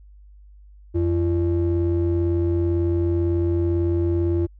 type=ring-modulated tone; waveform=triangle; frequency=126.5 Hz; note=B2; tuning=42 cents sharp; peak=-13 dBFS; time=0.94-4.47 s; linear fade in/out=20 ms; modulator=214 Hz; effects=added 50 Hz sine -44 dBFS peak until 4.59 s